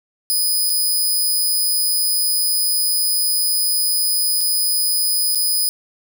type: tone with dropouts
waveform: 10% pulse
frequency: 4994 Hz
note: D#8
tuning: 6 cents sharp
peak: -9 dBFS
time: 0.3-5.69 s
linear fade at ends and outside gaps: 0 ms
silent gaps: 0.696-0.701 / 4.408-4.412 / 5.349-5.356 s
effects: none